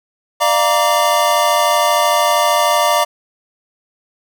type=tone cluster; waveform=square; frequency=599 / 692 / 940 / 1165 Hz; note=D5 / F5 / A#5 / D6; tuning=+34 / -16 / +14 / -14 cents; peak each=-18 dBFS; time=0.4-3.05 s; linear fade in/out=20 ms; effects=none